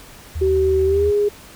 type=tone with vibrato; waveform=sine; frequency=77.78 Hz; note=D#2; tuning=in tune; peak=-22 dBFS; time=0.35-1.11 s; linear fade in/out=10 ms; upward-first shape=sine; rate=6.8 Hz; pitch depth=15 cents each way
type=tone with pitch glide; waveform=sine; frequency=382.3 to 412.1 Hz; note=G4 to G#4; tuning=-43 to -13 cents; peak=-14 dBFS; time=0.41-1.29 s; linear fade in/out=10 ms; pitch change=+130 cents; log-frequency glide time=0.85-1.07 s
effects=pink hiss -42 dBFS RMS until 1.55 s

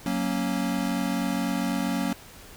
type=chord; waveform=square; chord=F# major; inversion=none; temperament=equal; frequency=185 / 233.1 / 277.2 Hz; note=F#3 / A#3 / C#4; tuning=0 / 0 / 0 cents; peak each=-30 dBFS; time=0.06-2.13 s; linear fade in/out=2 ms; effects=pink hiss -47 dBFS RMS until 2.56 s

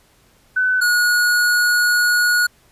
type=tone pair in turn; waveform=sine / square; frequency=1507 / 1451.3 Hz; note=F#6 / F#6; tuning=+31 / -34 cents; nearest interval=minor second; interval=65 cents; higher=first; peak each=-14 dBFS; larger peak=neither; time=0.56-0.81 / 0.81-2.47 s; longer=second; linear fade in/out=10 ms; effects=pink hiss -55 dBFS RMS until 2.71 s + resampled to 32000 Hz

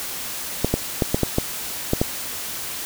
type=clicks; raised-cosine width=2 ms; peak=-4 dBFS; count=8; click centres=0.646 / 0.74 / 1.022 / 1.145 / 1.233 / 1.384 / 1.934 / 2.015 s; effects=white hiss -30 dBFS RMS until 2.85 s

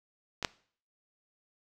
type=clicks; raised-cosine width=0.2 ms; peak=-18 / -9 dBFS; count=2; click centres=0.427 / 0.448 s; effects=noise-tail reverb RT60 0.5 s tail -21 dB re dry

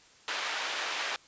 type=band-pass noise; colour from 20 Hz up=white; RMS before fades=-34 dBFS; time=0.28-1.16 s; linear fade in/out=0 ms; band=680 to 3100 Hz; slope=12 dB/octave; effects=white hiss -58 dBFS RMS until 1.27 s + resampled to 16000 Hz

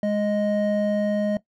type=tone pair together; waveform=triangle; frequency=207.7 / 622.3 Hz; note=G#3 / D#5; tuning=0 / 0 cents; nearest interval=octave + perfect fifth; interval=1900 cents; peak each=-21 dBFS; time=0.03-1.37 s; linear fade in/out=2 ms; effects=noise-tail reverb RT60 0.1 s tail -17 dB re dry

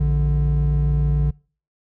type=tone pair together; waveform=triangle; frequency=57.92 / 146.83 Hz; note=A#1 / D3; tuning=-10 / 0 cents; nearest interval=octave + major third; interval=1610 cents; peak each=-16 dBFS; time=0-1.31 s; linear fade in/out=10 ms; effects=noise-tail reverb RT60 0.4 s tail -25 dB re dry + tanh soft clip ceiling -8 dBFS

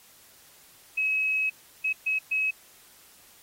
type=tone bursts at uneven times; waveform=sine; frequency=2561 Hz; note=D#7; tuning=49 cents sharp; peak=-23 dBFS; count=4; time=0.97-1.5 / 1.84-1.93 / 2.06-2.19 / 2.31-2.51 s; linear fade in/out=10 ms; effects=white hiss -55 dBFS RMS until 3.42 s + AAC 48 kbps

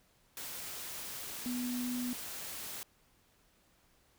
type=tone in noise; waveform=sine; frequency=246.9 Hz; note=B3; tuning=in tune; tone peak=-34 dBFS; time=1.46-2.13 s; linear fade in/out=0 ms; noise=white; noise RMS=-43 dBFS; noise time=0.37-2.83 s; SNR=+6 dB; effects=pink hiss -69 dBFS RMS until 4.18 s

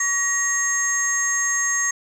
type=tone cluster; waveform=sine; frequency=1131 / 1892 / 6510 / 7450 Hz; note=C#6 / A#6 / G#8 / A#8; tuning=+34 / +25 / -36 / -2 cents; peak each=-30 / -22 / -21 / -27 dBFS; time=0-1.91 s; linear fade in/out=5 ms; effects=tanh soft clip ceiling -12 dBFS + 9-bit

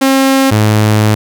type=tone pair in turn; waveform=sawtooth; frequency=268.5 / 106.96 Hz; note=C4 / A2; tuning=+45 / -49 cents; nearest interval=octave + major third; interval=1594 cents; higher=first; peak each=-3 dBFS; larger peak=neither; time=0.01-0.51 / 0.51-1.15 s; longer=second; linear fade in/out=10 ms; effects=none

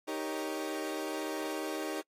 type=chord; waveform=30% pulse; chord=Eb dominant seventh; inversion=none; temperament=equal; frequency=311.1 / 392 / 466.2 / 554.4 Hz; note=Eb4 / G4 / Bb4 / Db5; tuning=0 / 0 / 0 / 0 cents; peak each=-35 / -37 / -40 / -39 dBFS; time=0.07-2.02 s; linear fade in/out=20 ms; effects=noise-tail reverb RT60 0.1 s tail -26 dB re dry + AAC 48 kbps

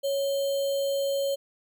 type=tone with sample-and-hold; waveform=sine; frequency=554.4 Hz; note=C#5; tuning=in tune; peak=-24 dBFS; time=0.03-1.36 s; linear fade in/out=20 ms; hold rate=3675 Hz; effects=none

